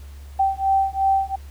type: beating tone pair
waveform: sine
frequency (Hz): 776 / 778.8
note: G5 / G5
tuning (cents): -18 / -12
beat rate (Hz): 2.8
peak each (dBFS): -20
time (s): 0.39-1.36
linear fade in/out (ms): 10
effects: added 70 Hz sine -36 dBFS peak until 1.5 s + pink hiss -52 dBFS RMS until 1.5 s